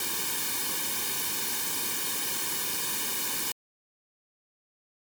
white noise with comb filter, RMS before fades -30 dBFS, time 0-3.52 s, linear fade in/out 2 ms, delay 1.5 ms, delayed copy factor -1, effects MP3 96 kbps

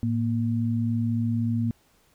sine tone pair together, 110.5 / 234.1 Hz, A2 / A#3, +8 / +8 cents, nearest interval octave + minor second, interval 1300 cents, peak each -25 dBFS, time 0.03-1.71 s, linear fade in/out 0 ms, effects pink hiss -63 dBFS RMS until 2.14 s

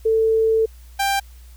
sine / sawtooth tone pair in turn, 444.8 / 790.3 Hz, A4 / G5, +19 / +14 cents, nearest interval minor seventh, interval 995 cents, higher second, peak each -14 dBFS, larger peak neither, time 0.05-0.66 / 0.99-1.2 s, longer first, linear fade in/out 10 ms, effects added 60 Hz sine -40 dBFS peak until 1.56 s + white hiss -54 dBFS RMS until 1.56 s

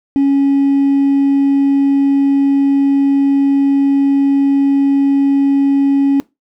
triangle tone with hard clipping, 277.2 Hz, C#4, in tune, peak -8 dBFS, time 0.16-6.2 s, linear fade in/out 0 ms, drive 2 dB, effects noise-tail reverb RT60 0.2 s tail -20 dB re dry

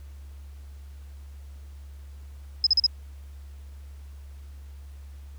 sine tone bursts, 5100 Hz, D#8, 42 cents sharp, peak -16 dBFS, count 4, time 2.64-2.865 s, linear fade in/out 2 ms, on 27 ms, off 39 ms, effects added 70 Hz sine -40 dBFS peak until 5.38 s + pink hiss -60 dBFS RMS until 5.38 s

